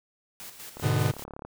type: noise with tremolo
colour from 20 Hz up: white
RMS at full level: -42 dBFS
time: 0.4-1.24 s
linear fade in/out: 0 ms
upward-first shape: square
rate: 5.1 Hz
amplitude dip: 55%
type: click train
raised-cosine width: 1 ms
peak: -26 dBFS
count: 25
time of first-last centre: 0.77-1.45 s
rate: 35.3 Hz
type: chord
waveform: 45% pulse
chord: G# diminished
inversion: none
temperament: just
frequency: 103.83 / 124.59 / 149.51 Hz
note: G#2 / B2 / D3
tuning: 0 / +16 / +31 cents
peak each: -27 dBFS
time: 0.82-1.12 s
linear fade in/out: 20 ms
effects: none